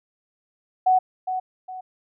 sine tone with echo, 744 Hz, F#5, 9 cents sharp, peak -14 dBFS, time 0.86-0.99 s, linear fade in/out 10 ms, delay 410 ms, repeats 2, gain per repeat -9 dB, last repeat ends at 1.81 s, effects none

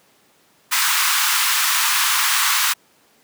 pink high-pass noise, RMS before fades -18 dBFS, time 0.71-2.74 s, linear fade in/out 20 ms, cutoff 980 Hz, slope 48 dB/octave, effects pink hiss -56 dBFS RMS until 3.23 s + high-pass 200 Hz 12 dB/octave

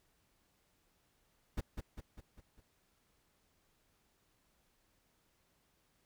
brown noise with echo, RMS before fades -35 dBFS, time 1.57-1.61 s, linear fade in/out 10 ms, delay 200 ms, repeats 5, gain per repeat -5 dB, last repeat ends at 2.61 s, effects pink hiss -75 dBFS RMS until 6.05 s

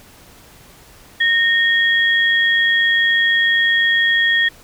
sine tone pair together, 1846 / 3309 Hz, A#6 / G#7, -17 / -7 cents, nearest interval minor seventh, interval 1010 cents, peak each -13 / -19 dBFS, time 1.2-4.49 s, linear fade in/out 10 ms, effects pink hiss -45 dBFS RMS until 4.63 s

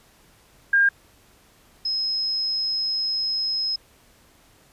sine tone pair in turn, 1609 / 5130 Hz, G6 / E8, +45 / -48 cents, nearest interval octave + minor sixth, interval 2007 cents, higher second, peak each -14 / -22 dBFS, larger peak first, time 0.73-0.89 / 1.85-3.76 s, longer second, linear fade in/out 5 ms, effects pink hiss -56 dBFS RMS until 4.72 s + resampled to 32000 Hz

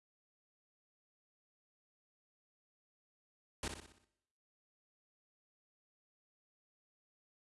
pink noise with echo, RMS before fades -39 dBFS, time 3.63-3.68 s, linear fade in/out 2 ms, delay 61 ms, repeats 6, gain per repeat -6 dB, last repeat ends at 4.046 s, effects noise-tail reverb RT60 0.9 s tail -21 dB re dry + resampled to 24000 Hz

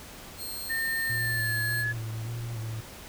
10% pulse tone, 4224 Hz, C8, 16 cents sharp, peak -28 dBFS, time 0.37-1.85 s, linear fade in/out 50 ms
sine tone with pitch glide, 1814 to 1702.3 Hz, A#6 to G#6, -48 to +42 cents, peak -27 dBFS, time 0.69-1.93 s, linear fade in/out 20 ms, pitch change -110 cents, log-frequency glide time 1.09-1.6 s
triangle tone with vibrato, 114.3 Hz, A#2, 34 cents flat, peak -30 dBFS, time 1.09-2.81 s, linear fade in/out 10 ms, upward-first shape square, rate 1.7 Hz, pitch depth 38 cents each way
effects pink hiss -45 dBFS RMS until 3.08 s

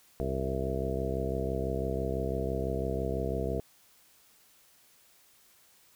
harmonic tone with a mistuned harmonic, 66 Hz, C2, 16 cents sharp, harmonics 1 / 2 / 3 / 4 / 5 / 6 / 7 / 8 / 9 / 10, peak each -35 / -37 / -39 / -41 / -41 / -37 / -36 / -46 / -47 / -38 dBFS, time 0.2-3.6 s, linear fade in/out 0 ms, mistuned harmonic 8, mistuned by +17 cents, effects white hiss -62 dBFS RMS until 5.95 s

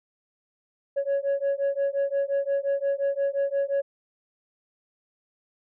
sine beating tone pair, 554 / 559.7 Hz, C#5 / C#5, -1 / +17 cents, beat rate 5.7 Hz, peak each -24 / -24 dBFS, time 0.96-3.82 s, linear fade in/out 20 ms, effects tanh soft clip ceiling -20 dBFS

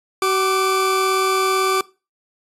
40% pulse tone pair together, 378.9 / 1174.7 Hz, F#4 / D6, +41 / 0 cents, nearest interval octave + minor sixth, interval 1959 cents, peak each -18 dBFS, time 0.22-1.81 s, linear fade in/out 2 ms, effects noise-tail reverb RT60 0.3 s tail -21 dB re dry + resampled to 32000 Hz

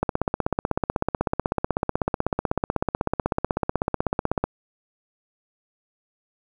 click train, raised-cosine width 1 ms, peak -7 dBFS, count 72, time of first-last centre 0.03-4.44 s, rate 16.1 Hz, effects 8-bit

